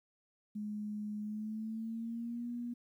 sine tone with pitch glide, 210 to 239.8 Hz, G#3 to A#3, +19 to +49 cents, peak -37 dBFS, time 0.55-2.74 s, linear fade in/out 10 ms, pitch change +230 cents, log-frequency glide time 1.21-2.48 s, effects 12-bit

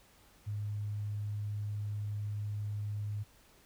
sine tone, 104 Hz, G#2, 3 cents sharp, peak -34 dBFS, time 0.46-3.24 s, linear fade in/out 20 ms, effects added 48 Hz sine -69 dBFS peak until 3.65 s + pink hiss -63 dBFS RMS until 3.65 s

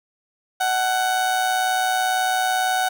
30% pulse tone with amplitude modulation, 746 Hz, F#5, 14 cents sharp, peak -14 dBFS, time 0.6-2.89 s, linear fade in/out 10 ms, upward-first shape sine, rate 118 Hz, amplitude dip 45%, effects none

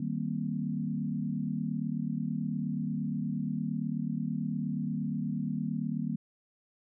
sine chord, C minor seventh, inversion first, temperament equal with one note detuned, 155.56 / 194.08 / 233.1 / 261.6 Hz, Eb3 / G3 / Bb3 / C4, 0 / -17 / 0 / 0 cents, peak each -35 / -35 / -34 / -40 dBFS, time 0-6.16 s, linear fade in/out 5 ms, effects none

